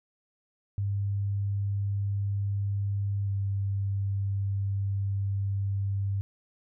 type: tone pair in turn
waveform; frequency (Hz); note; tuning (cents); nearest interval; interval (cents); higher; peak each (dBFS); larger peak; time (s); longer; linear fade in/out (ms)
sine; 100 / 98.79; G2 / G2; +35 / +14; unison; 21; first; -26; neither; 0.78-3.27 / 3.27-6.21; second; 0
effects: none